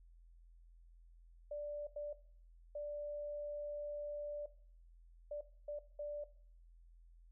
sine tone bursts at uneven times, 587.3 Hz, D5, in tune, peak -40 dBFS, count 6, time 1.51-1.87 / 1.96-2.13 / 2.75-4.46 / 5.31-5.41 / 5.68-5.79 / 5.99-6.24 s, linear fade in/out 5 ms, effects noise-tail reverb RT60 0.5 s tail -17 dB re dry + added 42 Hz sine -59 dBFS peak until 7.31 s

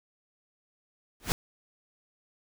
pink noise with exponential growth, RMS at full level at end -22 dBFS, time 1.2-1.32 s, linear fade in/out 0 ms, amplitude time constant 24 ms, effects none

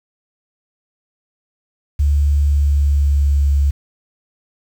sine tone with pitch glide, 72.2 to 70.63 Hz, D2 to C#2, -29 to +33 cents, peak -11 dBFS, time 1.99-3.71 s, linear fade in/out 10 ms, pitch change -38 cents, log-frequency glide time 2.34-3.5 s, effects 7-bit

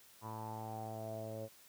sawtooth tone with low-pass filter sweep, 110 Hz, A2, in tune, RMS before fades -44 dBFS, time 0.21-1.49 s, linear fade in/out 50 ms, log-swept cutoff 1000 to 560 Hz, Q 9.1, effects white hiss -62 dBFS RMS until 1.68 s + high-pass 60 Hz 12 dB/octave

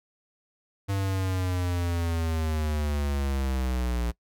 square linear sweep, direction down, 99 to 58.27 Hz, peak -26 dBFS, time 0.88-4.12 s, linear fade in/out 20 ms, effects noise-tail reverb RT60 0.1 s tail -22 dB re dry

